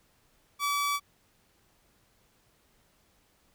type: tone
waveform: sawtooth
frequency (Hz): 1148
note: D6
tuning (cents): -40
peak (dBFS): -23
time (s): 0.59-1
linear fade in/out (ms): 50
effects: pink hiss -67 dBFS RMS until 3.54 s